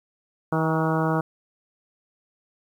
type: harmonic tone with a mistuned harmonic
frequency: 160 Hz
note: D#3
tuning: 49 cents sharp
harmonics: 1 / 2 / 3 / 4 / 5 / 6 / 7 / 8 / 9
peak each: -24 / -27 / -29 / -30 / -31 / -32 / -32 / -33 / -34 dBFS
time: 0.52-1.21 s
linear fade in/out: 5 ms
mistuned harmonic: 6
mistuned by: -32 cents
effects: 9-bit